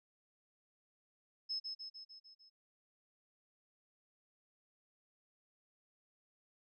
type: tone with echo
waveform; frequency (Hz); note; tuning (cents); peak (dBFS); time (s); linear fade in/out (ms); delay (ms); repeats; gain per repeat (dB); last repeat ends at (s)
sine; 5190; E8; -28; -36; 1.49-1.6; 20; 150; 6; -4; 2.5
effects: none

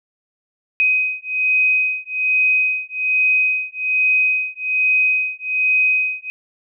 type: beating tone pair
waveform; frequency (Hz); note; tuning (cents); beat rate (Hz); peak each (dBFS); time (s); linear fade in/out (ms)
sine; 2515 / 2516.2; D#7 / D#7; +18 / +19; 1.2; -18; 0.8-6.3; 0
effects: none

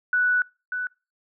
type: tone pair in turn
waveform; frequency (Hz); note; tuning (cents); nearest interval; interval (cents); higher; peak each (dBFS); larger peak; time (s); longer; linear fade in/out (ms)
sine; 1480 / 1488.6; F#6 / F#6; 0 / +10; unison; 10; second; -18 / -25; first; 0.13-0.42 / 0.72-0.87; first; 2
effects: noise-tail reverb RT60 0.3 s tail -25 dB re dry

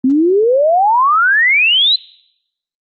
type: exponential sweep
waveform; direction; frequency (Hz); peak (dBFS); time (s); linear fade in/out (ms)
sine; up; 250.9 to 4095; -8; 0.04-1.96; 5
effects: noise-tail reverb RT60 0.8 s tail -23 dB re dry + Opus 32 kbps

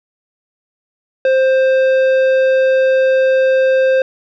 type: tone with tanh clipping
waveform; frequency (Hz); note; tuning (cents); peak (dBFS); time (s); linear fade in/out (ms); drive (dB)
sine; 525; C5; +6; -11; 1.25-4.02; 2; 11
effects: none

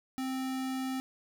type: tone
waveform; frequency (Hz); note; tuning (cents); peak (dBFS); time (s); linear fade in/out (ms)
square; 261.8; C4; +1; -33; 0.18-1; 0
effects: none

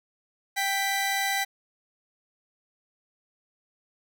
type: tone pair together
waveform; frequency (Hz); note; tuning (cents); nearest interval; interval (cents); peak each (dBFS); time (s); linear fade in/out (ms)
sawtooth; 784 / 1981.8; G5 / B6; 0 / +5; octave + major third; 1605; -24; 0.56-1.45; 20
effects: none

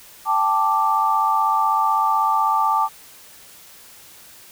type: chord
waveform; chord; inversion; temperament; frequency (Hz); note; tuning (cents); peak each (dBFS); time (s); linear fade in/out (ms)
sine; G suspended second; none; equal; 784 / 880 / 1174.7; G5 / A5 / D6; 0 / 0 / 0; -24 / -19 / -19; 0.25-2.89; 50
effects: white hiss -45 dBFS RMS until 4.51 s

